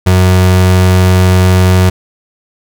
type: tone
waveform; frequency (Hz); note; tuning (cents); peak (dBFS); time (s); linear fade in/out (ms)
35% pulse; 92.1; F#2; -7; -3; 0.06-1.9; 10
effects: none